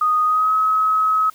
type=tone with pitch glide; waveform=sine; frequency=1241 to 1278.8 Hz; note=D#6 to D#6; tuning=-5 to +47 cents; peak=-14 dBFS; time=0.01-1.3 s; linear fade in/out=5 ms; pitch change=+52 cents; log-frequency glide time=0.25-0.53 s; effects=white hiss -50 dBFS RMS until 1.34 s